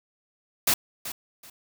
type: noise with echo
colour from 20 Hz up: white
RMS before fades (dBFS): -21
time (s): 0.67-0.74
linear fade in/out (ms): 5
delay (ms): 380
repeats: 2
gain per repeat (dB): -13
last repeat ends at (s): 1.5
effects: none